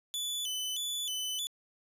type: tone with vibrato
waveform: sawtooth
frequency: 3233 Hz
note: G#7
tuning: 47 cents flat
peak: -30 dBFS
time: 0.14-1.47 s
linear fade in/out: 0 ms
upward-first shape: square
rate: 1.6 Hz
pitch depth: 120 cents each way
effects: resampled to 32000 Hz + 12-bit